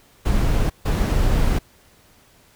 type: noise bursts at uneven times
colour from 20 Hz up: brown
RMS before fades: -18 dBFS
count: 2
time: 0.25-0.7 / 0.85-1.59 s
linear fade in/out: 10 ms
effects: pink hiss -54 dBFS RMS until 2.55 s